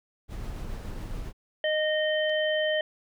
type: noise with tremolo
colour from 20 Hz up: brown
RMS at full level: -34 dBFS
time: 0.28-1.33 s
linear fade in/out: 50 ms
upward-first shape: triangle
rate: 7.1 Hz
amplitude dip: 25%
type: harmonic tone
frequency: 617 Hz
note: D#5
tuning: 15 cents flat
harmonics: 1 / 3 / 5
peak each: -25 / -30 / -32 dBFS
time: 1.64-2.81 s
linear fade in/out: 2 ms
type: click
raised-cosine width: 0.2 ms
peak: -32 dBFS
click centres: 2.296 s
effects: none